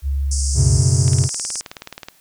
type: tone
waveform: sine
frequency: 69.3 Hz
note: C#2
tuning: in tune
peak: -17 dBFS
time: 0.02-0.83 s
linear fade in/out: 50 ms
type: band-pass noise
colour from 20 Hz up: white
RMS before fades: -26 dBFS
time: 0.31-1.61 s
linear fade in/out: 5 ms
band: 4900 to 9400 Hz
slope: 96 dB/octave
type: chord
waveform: triangle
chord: F# suspended fourth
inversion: none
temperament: equal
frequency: 92.5 / 123.47 / 138.59 Hz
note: F#2 / B2 / C#3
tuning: 0 / 0 / 0 cents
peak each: -15 dBFS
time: 0.54-1.29 s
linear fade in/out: 50 ms
type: click train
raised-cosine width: 0.2 ms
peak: -14 dBFS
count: 20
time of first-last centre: 1.08-2.085 s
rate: 18.9 Hz
effects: white hiss -54 dBFS RMS until 2.2 s